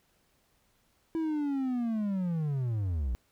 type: linear sweep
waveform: triangle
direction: down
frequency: 329.6 to 55.6 Hz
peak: -26 dBFS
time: 1.15-3.15 s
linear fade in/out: 0 ms
effects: pink hiss -70 dBFS RMS until 3.31 s